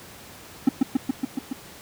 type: tone with echo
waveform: triangle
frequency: 263.8 Hz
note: C4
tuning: 14 cents sharp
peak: -10 dBFS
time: 0.67-0.69 s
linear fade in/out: 5 ms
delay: 140 ms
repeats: 6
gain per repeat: -2 dB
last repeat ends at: 1.53 s
effects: pink hiss -44 dBFS RMS until 1.81 s + high-pass 80 Hz 12 dB/octave